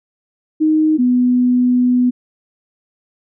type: tone pair in turn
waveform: sine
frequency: 311.1 / 248.2 Hz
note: D#4 / B3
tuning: 0 / +9 cents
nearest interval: major third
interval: 391 cents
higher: first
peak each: -10 dBFS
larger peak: neither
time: 0.6-0.98 / 0.98-2.11 s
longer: second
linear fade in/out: 20 ms
effects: none